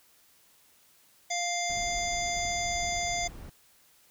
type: harmonic tone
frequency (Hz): 698.5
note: F5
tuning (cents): 0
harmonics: 1 / 3 / 5 / 7 / 9 / 10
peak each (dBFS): -32 / -34 / -39 / -39 / -37 / -37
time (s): 1.3-3.28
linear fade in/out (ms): 10
type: noise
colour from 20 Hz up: brown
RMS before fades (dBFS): -42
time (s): 1.69-3.5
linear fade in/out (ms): 5
effects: white hiss -62 dBFS RMS until 4.1 s